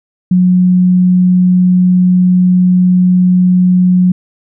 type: tone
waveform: sine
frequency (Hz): 181.6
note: F#3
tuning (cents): -32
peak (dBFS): -5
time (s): 0.31-4.12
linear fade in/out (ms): 5
effects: none